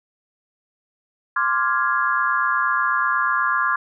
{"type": "chord", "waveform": "sine", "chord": "D half-diminished seventh", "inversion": "third", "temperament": "equal", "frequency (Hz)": [1046.5, 1174.7, 1396.9, 1661.2], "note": ["C6", "D6", "F6", "Ab6"], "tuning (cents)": [0, 0, 0, 0], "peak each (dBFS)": -23, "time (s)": [1.36, 3.76], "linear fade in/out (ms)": 5, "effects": []}